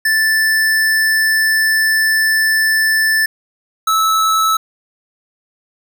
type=tone pair in turn; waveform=square; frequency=1760 / 1304.9 Hz; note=A6 / E6; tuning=0 / -18 cents; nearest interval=perfect fourth; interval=518 cents; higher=first; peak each=-12 dBFS; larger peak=neither; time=0.05-3.26 / 3.87-4.57 s; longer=first; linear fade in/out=5 ms; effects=none